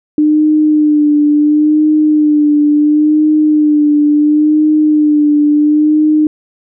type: tone with vibrato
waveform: sine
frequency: 300.9 Hz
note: D4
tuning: 42 cents sharp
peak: -6 dBFS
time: 0.18-6.27 s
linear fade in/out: 2 ms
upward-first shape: sine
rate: 0.72 Hz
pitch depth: 32 cents each way
effects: none